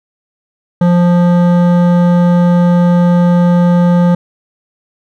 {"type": "tone with hard clipping", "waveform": "sine", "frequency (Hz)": 175.3, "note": "F3", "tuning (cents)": 7, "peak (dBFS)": -8, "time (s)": [0.81, 4.15], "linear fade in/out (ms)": 5, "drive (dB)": 13, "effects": []}